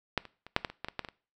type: clicks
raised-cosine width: 0.3 ms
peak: -10 / -29 / -29 / -7 / -15 / -26 / -18 / -20 / -15 / -23 / -27 dBFS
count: 11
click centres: 0.177 / 0.253 / 0.466 / 0.564 / 0.648 / 0.7 / 0.846 / 0.885 / 0.993 / 1.048 / 1.087 s
effects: noise-tail reverb RT60 0.4 s tail -21 dB re dry

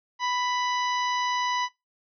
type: harmonic tone with a mistuned harmonic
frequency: 990 Hz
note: B5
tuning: 4 cents sharp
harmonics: 1 / 2 / 3 / 4 / 5 / 6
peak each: -26 / -32 / -36 / -38 / -40 / -42 dBFS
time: 0.19-1.69 s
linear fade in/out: 50 ms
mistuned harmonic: 5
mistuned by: +16 cents
effects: noise-tail reverb RT60 0.2 s tail -20 dB re dry

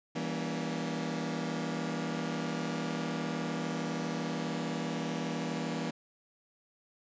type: chord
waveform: sawtooth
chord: E diminished seventh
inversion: none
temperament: just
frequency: 164.81 / 197.78 / 237.3 / 284.8 Hz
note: E3 / G3 / Bb3 / Db4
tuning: 0 / +16 / +31 / +47 cents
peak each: -33 / -37 / -33 / -36 dBFS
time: 0.15-5.91 s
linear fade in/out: 10 ms
effects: resampled to 16000 Hz

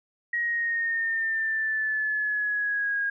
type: exponential sweep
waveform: sine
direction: down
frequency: 1897 to 1629 Hz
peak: -24 dBFS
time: 0.33-3.1 s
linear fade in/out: 5 ms
effects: none

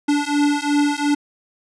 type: beating tone pair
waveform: square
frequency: 289.4 / 292.2 Hz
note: D4 / D4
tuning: -25 / -9 cents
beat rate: 2.8 Hz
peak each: -20 dBFS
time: 0.08-1.15 s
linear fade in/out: 10 ms
effects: resampled to 22050 Hz

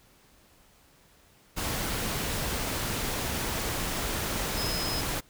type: tone in noise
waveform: sine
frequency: 5100 Hz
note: D#8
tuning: 42 cents sharp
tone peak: -33 dBFS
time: 4.56-5.02 s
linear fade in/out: 20 ms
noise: pink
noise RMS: -31 dBFS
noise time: 1.56-5.21 s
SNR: -5 dB
effects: pink hiss -60 dBFS RMS until 5.29 s

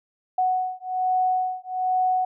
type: beating tone pair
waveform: sine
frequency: 740 / 741.2 Hz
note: F#5 / F#5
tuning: 0 / +3 cents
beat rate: 1.2 Hz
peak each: -24 dBFS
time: 0.38-2.25 s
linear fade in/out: 5 ms
effects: none

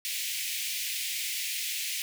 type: high-pass noise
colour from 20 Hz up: pink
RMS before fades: -33 dBFS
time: 0.05-2.02 s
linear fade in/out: 0 ms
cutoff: 2100 Hz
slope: 48 dB/octave
effects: none

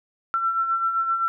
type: beating tone pair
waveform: sine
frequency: 1341 / 1348.7 Hz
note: E6 / E6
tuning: +29 / +39 cents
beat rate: 7.7 Hz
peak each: -30 / -21 dBFS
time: 0.34-1.28 s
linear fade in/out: 0 ms
effects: none

